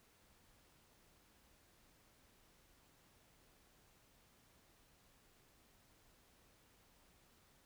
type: silence
effects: pink hiss -70 dBFS RMS until 7.65 s